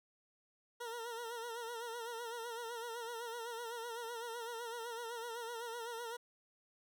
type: tone with vibrato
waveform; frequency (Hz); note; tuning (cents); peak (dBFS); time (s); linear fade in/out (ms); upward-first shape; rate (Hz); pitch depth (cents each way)
20% pulse; 466.9; A#4; +3; -37; 0.8-6.17; 10; sine; 7.9; 66
effects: none